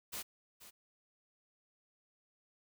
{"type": "noise with echo", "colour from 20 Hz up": "white", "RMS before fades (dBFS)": -42, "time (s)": [0.12, 0.23], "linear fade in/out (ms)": 20, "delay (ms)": 480, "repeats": 1, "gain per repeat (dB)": -13, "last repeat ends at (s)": 0.71, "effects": []}